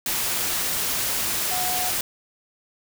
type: tone in noise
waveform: sine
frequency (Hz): 732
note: F#5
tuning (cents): -19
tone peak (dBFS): -28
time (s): 1.51-1.9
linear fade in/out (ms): 2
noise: white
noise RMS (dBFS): -25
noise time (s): 0.06-2.01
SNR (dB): -6
effects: none